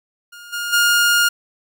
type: tone with level steps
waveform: sawtooth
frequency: 1418 Hz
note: F6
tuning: 26 cents sharp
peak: -33 / -19 / -9 dBFS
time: 0.32-1.29 s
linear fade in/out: 10 ms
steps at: 0.52 / 0.72 s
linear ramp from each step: 20 ms
effects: none